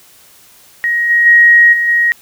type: tone with level steps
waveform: sine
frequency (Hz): 1887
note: A#6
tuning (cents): +21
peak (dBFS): -11 / -7 / -3 / -11 / -8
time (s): 0.84-2.12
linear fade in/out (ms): 0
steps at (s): 1.09 / 1.25 / 1.72 / 1.87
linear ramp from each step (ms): 20
effects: white hiss -44 dBFS RMS until 2.21 s